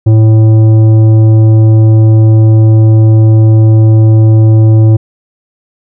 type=tone with tanh clipping; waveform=sine; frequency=110 Hz; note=A2; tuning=in tune; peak=-3 dBFS; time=0.06-4.97 s; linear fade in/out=10 ms; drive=10 dB; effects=none